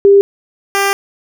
sine / 10% pulse tone pair in turn, 398.7 / 396.7 Hz, G4 / G4, +29 / +21 cents, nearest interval unison, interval 8 cents, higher first, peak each -3 dBFS, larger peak neither, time 0.05-0.21 / 0.75-0.93 s, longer second, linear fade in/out 0 ms, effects none

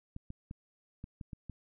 clicks, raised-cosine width 5 ms, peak -30 dBFS, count 7, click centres 0.164 / 0.304 / 0.511 / 1.041 / 1.212 / 1.332 / 1.497 s, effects none

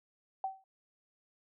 sine tone with exponential decay, 768 Hz, G5, 36 cents flat, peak -29 dBFS, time 0.44-0.64 s, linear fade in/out 2 ms, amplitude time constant 43 ms, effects none

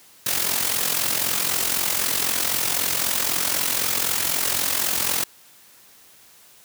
white noise with amplitude modulation, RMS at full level -20 dBFS, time 0.26-5.24 s, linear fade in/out 5 ms, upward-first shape sine, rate 43.9 Hz, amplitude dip 65%, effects white hiss -51 dBFS RMS until 6.64 s + high-pass 80 Hz 12 dB/octave

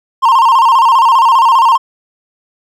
triangle tone with vibrato, 987.8 Hz, B5, in tune, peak -3 dBFS, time 0.22-1.78 s, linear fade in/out 20 ms, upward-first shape square, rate 15 Hz, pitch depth 120 cents each way, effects none

